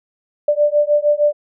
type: beating tone pair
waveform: sine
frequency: 587.3 / 593.8 Hz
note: D5 / D5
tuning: 0 / +19 cents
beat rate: 6.5 Hz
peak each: -15 dBFS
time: 0.48-1.33 s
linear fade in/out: 5 ms
effects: none